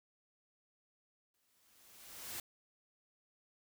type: noise with exponential growth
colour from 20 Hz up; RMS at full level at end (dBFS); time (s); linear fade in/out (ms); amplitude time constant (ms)
white; -42; 1.34-2.4; 2; 230
effects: none